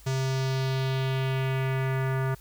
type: tone with low-pass filter sweep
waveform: square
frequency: 132.5 Hz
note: C3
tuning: 22 cents sharp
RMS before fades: -27 dBFS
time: 0.06-2.35 s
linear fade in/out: 10 ms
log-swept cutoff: 6700 to 1500 Hz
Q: 1.9
effects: added 51 Hz sine -50 dBFS peak until 2.4 s + white hiss -55 dBFS RMS until 2.4 s